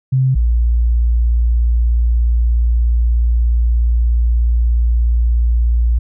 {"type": "tone pair in turn", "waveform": "sine", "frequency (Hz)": [131.1, 58.4], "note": ["C3", "A#1"], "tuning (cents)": [4, 4], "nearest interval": "octave + major second", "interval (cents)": 1400, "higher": "first", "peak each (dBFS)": [-10, -10], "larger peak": "neither", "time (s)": [[0.12, 0.35], [0.35, 5.99]], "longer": "second", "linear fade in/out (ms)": 10, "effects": []}